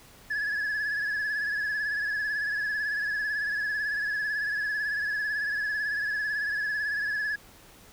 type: tone with vibrato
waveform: sine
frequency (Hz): 1695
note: G#6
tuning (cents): +35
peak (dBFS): -24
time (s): 0.3-7.36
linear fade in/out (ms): 10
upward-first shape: sine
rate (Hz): 18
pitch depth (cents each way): 47
effects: tanh soft clip ceiling -26 dBFS + pink hiss -53 dBFS RMS until 7.92 s